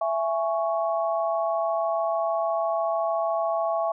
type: chord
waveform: sine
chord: C# minor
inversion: first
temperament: just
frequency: 665.2 / 831.5 / 1108.7 Hz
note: E5 / G#5 / C#6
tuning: +16 / +2 / 0 cents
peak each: -24 / -30 / -30 dBFS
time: 0.01-3.92 s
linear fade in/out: 5 ms
effects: none